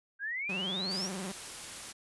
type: exponential sweep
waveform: sine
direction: up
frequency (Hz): 1568 to 6000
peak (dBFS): -33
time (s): 0.19-1.1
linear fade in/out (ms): 50
type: tone with vibrato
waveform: sawtooth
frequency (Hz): 188.4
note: F#3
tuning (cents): +32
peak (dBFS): -33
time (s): 0.49-1.32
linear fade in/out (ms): 5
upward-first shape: sine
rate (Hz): 20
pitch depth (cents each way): 110
type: noise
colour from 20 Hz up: white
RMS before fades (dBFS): -43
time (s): 0.9-1.93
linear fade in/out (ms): 20
effects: resampled to 24000 Hz